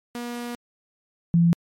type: tone pair in turn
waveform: sawtooth / sine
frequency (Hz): 240 / 169.71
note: B3 / F3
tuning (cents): -49 / -49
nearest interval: tritone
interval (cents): 600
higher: first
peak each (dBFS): -26 / -14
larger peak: second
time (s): 0.15-0.55 / 1.34-1.53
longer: first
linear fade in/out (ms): 0
effects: MP3 64 kbps